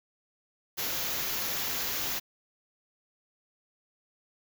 white band-stop noise, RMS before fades -32 dBFS, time 0.77-2.2 s, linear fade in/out 20 ms, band 7200 to 11000 Hz, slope 96 dB/octave, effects none

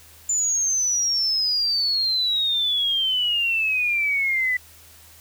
sine exponential sweep, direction down, 7110 to 1975.5 Hz, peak -19 dBFS, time 0.29-4.57 s, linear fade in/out 5 ms, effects added 80 Hz sine -53 dBFS peak until 5.2 s + white hiss -49 dBFS RMS until 5.2 s

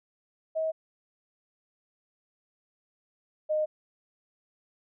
sine tone pair in turn, 638 / 615.5 Hz, D#5 / D#5, +43 / -19 cents, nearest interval minor second, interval 62 cents, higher first, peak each -26 / -24 dBFS, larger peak second, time 0.55-0.72 / 3.49-3.66 s, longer neither, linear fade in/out 20 ms, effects none

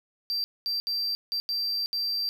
triangle tone bursts at uneven times, 4699 Hz, D8, in tune, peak -25 dBFS, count 6, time 0.3-0.44 / 0.66-0.8 / 0.87-1.15 / 1.32-1.4 / 1.49-1.86 / 1.93-2.29 s, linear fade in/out 0 ms, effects none

